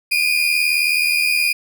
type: tone pair together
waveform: 35% pulse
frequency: 2399 / 2478 Hz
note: D7 / D#7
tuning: +36 / -8 cents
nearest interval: minor second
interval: 56 cents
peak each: -16 dBFS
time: 0.11-1.53 s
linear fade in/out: 10 ms
effects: none